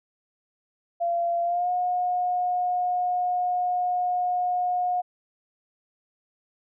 sine tone with pitch glide, 687 to 720.7 Hz, F5 to F#5, -29 to -46 cents, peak -22 dBFS, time 1-5.02 s, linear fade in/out 20 ms, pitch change +83 cents, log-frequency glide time 1.43-1.7 s, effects none

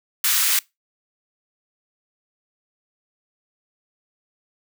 white high-pass noise, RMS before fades -19 dBFS, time 0.24-0.59 s, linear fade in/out 2 ms, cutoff 1200 Hz, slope 24 dB/octave, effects noise-tail reverb RT60 0.2 s tail -23 dB re dry

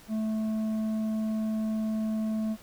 sine tone with tanh clipping, 218.3 Hz, A3, 13 cents flat, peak -28 dBFS, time 0.08-2.57 s, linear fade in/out 50 ms, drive 7 dB, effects pink hiss -53 dBFS RMS until 2.62 s

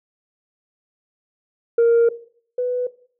sine tone pair in turn, 466.2 / 495.9 Hz, A#4 / B4, 0 / +7 cents, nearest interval minor second, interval 107 cents, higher second, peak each -9 / -18 dBFS, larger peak first, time 1.78-2.09 / 2.58-2.87 s, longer first, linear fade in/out 5 ms, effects noise-tail reverb RT60 0.5 s tail -17 dB re dry + tanh soft clip ceiling -10 dBFS

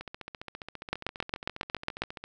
two click trains, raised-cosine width 0.3 ms, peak -23 / -12 dBFS, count 34 / 9, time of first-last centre 0.01-2.24 / 0.93-2.02 s, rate 14.8 / 7.34 Hz, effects none

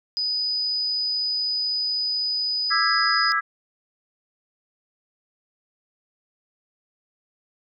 sine tone, 4978 Hz, D#8, in tune, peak -22 dBFS, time 0.17-3.32 s, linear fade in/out 0 ms
sine chord, E dominant seventh, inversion third, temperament just, 1186.7 / 1318.5 / 1648.1 / 1977.8 Hz, D6 / E6 / G#6 / B6, +18 / 0 / -14 / +2 cents, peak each -29 / -23 / -23 / -29 dBFS, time 2.7-3.41 s, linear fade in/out 20 ms
effects none

